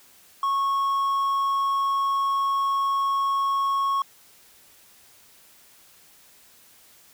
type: tone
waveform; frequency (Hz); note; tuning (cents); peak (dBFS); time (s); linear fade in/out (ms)
triangle; 1100; C#6; -14; -19; 0.43-4.02; 2
effects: white hiss -54 dBFS RMS until 7.13 s